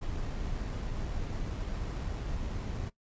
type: noise with sample-and-hold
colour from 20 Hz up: brown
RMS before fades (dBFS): -35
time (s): 0.01-2.9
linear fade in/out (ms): 20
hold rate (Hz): 6300
effects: noise-tail reverb RT60 0.1 s tail -18 dB re dry + resampled to 16000 Hz